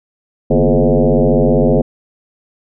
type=tone with frequency modulation; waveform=sine; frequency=136.4 Hz; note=C#3; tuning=28 cents flat; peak=-8 dBFS; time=0.5-1.82 s; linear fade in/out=10 ms; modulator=95.5 Hz; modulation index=5; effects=none